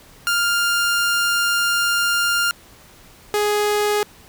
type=tone pair in turn; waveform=sawtooth; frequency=1401 / 416.5 Hz; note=F6 / G#4; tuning=+5 / +5 cents; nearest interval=octave + major sixth; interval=2100 cents; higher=first; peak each=-13 dBFS; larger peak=neither; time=0.27-2.51 / 3.34-4.03 s; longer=first; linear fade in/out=0 ms; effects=pink hiss -47 dBFS RMS until 4.28 s